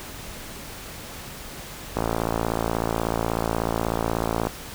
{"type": "click train", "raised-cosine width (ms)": 1, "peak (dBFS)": -9, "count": 142, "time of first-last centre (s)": [1.97, 4.47], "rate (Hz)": 56.4, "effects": ["pink hiss -38 dBFS RMS until 4.74 s"]}